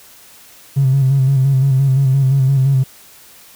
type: tone with vibrato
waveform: triangle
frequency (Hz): 134.7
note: C#3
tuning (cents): -49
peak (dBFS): -6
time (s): 0.76-2.84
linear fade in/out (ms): 20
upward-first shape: square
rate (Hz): 5.8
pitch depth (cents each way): 43
effects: tanh soft clip ceiling -7 dBFS + white hiss -43 dBFS RMS until 3.55 s